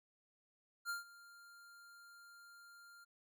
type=tone with ADSR envelope; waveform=square; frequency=1396.9 Hz; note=F6; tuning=in tune; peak=-38 dBFS; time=0.85-3.05 s; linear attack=47 ms; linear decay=140 ms; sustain=-20 dB; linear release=17 ms; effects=none